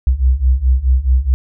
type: beating tone pair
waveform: sine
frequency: 61.74 / 66.44 Hz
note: B1 / C2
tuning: 0 / +27 cents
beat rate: 4.7 Hz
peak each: -14 / -12 dBFS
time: 0.07-1.34 s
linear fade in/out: 0 ms
effects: none